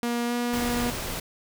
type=tone with pitch glide; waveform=sawtooth; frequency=238 to 240.9 Hz; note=A#3 to B3; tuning=+36 to -43 cents; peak=-21 dBFS; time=0.03-0.9 s; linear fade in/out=0 ms; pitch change=+21 cents; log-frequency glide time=0.26-0.33 s
type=noise; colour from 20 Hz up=pink; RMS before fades=-32 dBFS; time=0.53-1.2 s; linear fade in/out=5 ms
effects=none